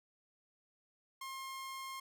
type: tone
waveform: sawtooth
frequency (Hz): 1067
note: C6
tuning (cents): +34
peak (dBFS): -39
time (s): 1.21-2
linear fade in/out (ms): 5
effects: none